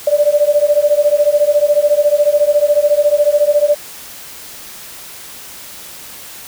sine beating tone pair, 581 / 595 Hz, D5 / D5, -19 / +22 cents, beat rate 14 Hz, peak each -12 dBFS, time 0.07-3.75 s, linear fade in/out 5 ms, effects white hiss -33 dBFS RMS until 6.47 s

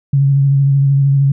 sine tone with vibrato, 138.59 Hz, C#3, in tune, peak -8 dBFS, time 0.13-1.32 s, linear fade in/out 5 ms, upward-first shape sine, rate 13 Hz, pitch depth 25 cents each way, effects none

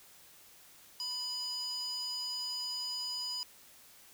square tone with band-pass filter, 991 Hz, B5, 6 cents sharp, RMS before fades -38 dBFS, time 1-3.43 s, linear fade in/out 0 ms, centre 5300 Hz, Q 9, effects white hiss -58 dBFS RMS until 4.13 s

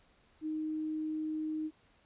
sine tone, 311.1 Hz, D#4, in tune, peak -33 dBFS, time 0.41-1.71 s, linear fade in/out 50 ms, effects pink hiss -67 dBFS RMS until 2.05 s + resampled to 8000 Hz

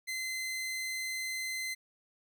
sawtooth tone, 2060 Hz, C7, 28 cents flat, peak -31 dBFS, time 0.07-1.75 s, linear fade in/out 20 ms, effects none

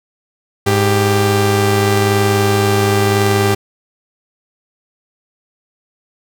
sawtooth tone pair together, 103.83 / 394.4 Hz, G#2 / G4, 0 / +11 cents, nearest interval octave + major seventh, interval 2311 cents, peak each -10 dBFS, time 0.66-3.55 s, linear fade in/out 10 ms, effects none

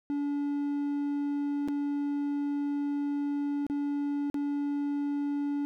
triangle tone with dropouts, 286.9 Hz, D4, 40 cents flat, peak -26 dBFS, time 0.1-5.65 s, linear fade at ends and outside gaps 0 ms, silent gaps 1.677-1.685 / 3.666-3.699 / 4.3-4.343 s, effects none

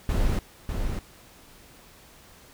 brown noise with echo, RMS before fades -23 dBFS, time 0.09-0.39 s, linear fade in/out 2 ms, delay 600 ms, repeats 1, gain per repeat -5 dB, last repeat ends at 0.99 s, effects pink hiss -52 dBFS RMS until 2.53 s

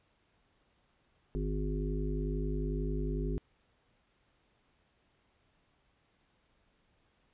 harmonic tone, 51.1 Hz, G#1, 27 cents flat, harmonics 1 / 3 / 5 / 7 / 8, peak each -33 / -38 / -40 / -41 / -42 dBFS, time 1.35-3.38 s, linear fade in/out 0 ms, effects pink hiss -72 dBFS RMS until 7.33 s + resampled to 8000 Hz

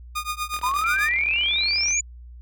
sawtooth tone with tremolo, 1225 Hz, D#6, 27 cents flat, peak -19 dBFS, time 0.15-1.1 s, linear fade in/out 10 ms, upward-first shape triangle, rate 8.2 Hz, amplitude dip 100%
click train, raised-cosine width 0.3 ms, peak -23 dBFS, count 56, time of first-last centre 0.54-1.908 s, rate 40.2 Hz
sine exponential sweep, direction up, 963 to 7040 Hz, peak -21 dBFS, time 0.63-2.01 s, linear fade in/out 5 ms
sine tone with vibrato, 2366 Hz, D7, 12 cents sharp, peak -24 dBFS, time 0.84-2 s, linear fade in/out 5 ms, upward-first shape sine, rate 11 Hz, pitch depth 13 cents each way
effects added 60 Hz sine -39 dBFS peak until 2.41 s

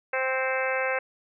harmonic tone with a mistuned harmonic, 261.7 Hz, C4, in tune, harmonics 2 / 3 / 4 / 5 / 6 / 7 / 8 / 9 / 10, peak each -28 / -34 / -36 / -37 / -31 / -37 / -33 / -38 / -35 dBFS, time 0.13-0.99 s, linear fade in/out 5 ms, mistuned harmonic 9, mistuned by -41 cents, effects none

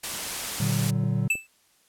white noise, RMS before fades -31 dBFS, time 0.03-0.91 s, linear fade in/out 10 ms
triangle chord, Bb augmented, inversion none, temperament equal with one note detuned, 116.54 / 146.83 / 188.23 Hz, Bb2 / D3 / F#3, 0 / 0 / +30 cents, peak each -24 / -25 / -26 dBFS, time 0.6-1.28 s, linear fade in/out 5 ms
clicks, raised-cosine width 2 ms, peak -27 dBFS, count 2, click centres 1.037 / 1.354 s
square tone with exponential decay, 2637 Hz, E7, in tune, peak -18 dBFS, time 1.3-1.47 s, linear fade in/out 5 ms, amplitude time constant 36 ms
effects white hiss -63 dBFS RMS until 1.88 s + low-pass 12000 Hz 12 dB/octave

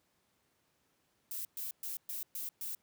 violet noise bursts, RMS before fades -40 dBFS, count 6, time 1.31-2.75 s, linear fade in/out 2 ms, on 140 ms, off 120 ms, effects pink hiss -75 dBFS RMS until 2.82 s + high-pass 100 Hz 12 dB/octave

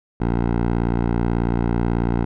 10% pulse tone with low-pass filter, 58.27 Hz, A#1, in tune, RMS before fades -20 dBFS, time 0.2-2.25 s, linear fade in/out 10 ms, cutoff 1300 Hz, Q 0.59, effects none

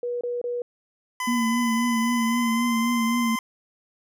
sine tone bursts, 484.3 Hz, B4, 34 cents flat, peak -25 dBFS, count 3, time 0.03-0.62 s, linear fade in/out 2 ms, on 180 ms, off 25 ms
25% pulse tone with pitch glide, 1009 to 1036.2 Hz, B5 to C6, +37 to -17 cents, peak -22 dBFS, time 1.2-3.39 s, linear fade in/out 2 ms, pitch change +46 cents, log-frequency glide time 2.14-2.76 s
sine tone with vibrato, 233.1 Hz, A#3, in tune, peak -21 dBFS, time 1.27-3.36 s, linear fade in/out 10 ms, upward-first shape triangle, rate 3.8 Hz, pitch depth 65 cents each way
effects none

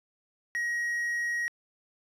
triangle tone, 1894 Hz, A#6, 27 cents sharp, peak -26 dBFS, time 0.55-1.48 s, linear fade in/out 0 ms, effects resampled to 32000 Hz

